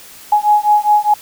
sine beating tone pair, 835 / 839.9 Hz, G#5 / G#5, +9 / +19 cents, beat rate 4.9 Hz, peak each -12 dBFS, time 0.32-1.14 s, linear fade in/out 5 ms, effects white hiss -38 dBFS RMS until 1.21 s

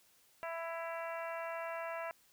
harmonic tone with a mistuned harmonic, 331.7 Hz, E4, 11 cents sharp, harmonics 2 / 3 / 4 / 5 / 6 / 7 / 8, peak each -41 / -45 / -47 / -49 / -51 / -52 / -53 dBFS, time 0.43-2.11 s, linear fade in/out 0 ms, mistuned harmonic 8, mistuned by +51 cents, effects white hiss -68 dBFS RMS until 2.32 s

